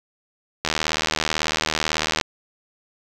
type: click train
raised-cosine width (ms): 0.2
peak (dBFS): -3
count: 123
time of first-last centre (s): 0.65-2.212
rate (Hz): 78.1
effects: 7-bit